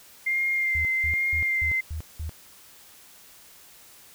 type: tone with vibrato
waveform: sine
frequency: 2101 Hz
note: C7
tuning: 7 cents sharp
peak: -22 dBFS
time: 0.26-1.81 s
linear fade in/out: 10 ms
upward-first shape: sine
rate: 1.2 Hz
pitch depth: 23 cents each way
type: tone bursts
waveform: sine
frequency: 78.3 Hz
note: D#2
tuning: 11 cents sharp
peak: -29 dBFS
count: 6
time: 0.75-2.294 s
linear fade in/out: 0 ms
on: 99 ms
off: 190 ms
effects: white hiss -51 dBFS RMS until 4.14 s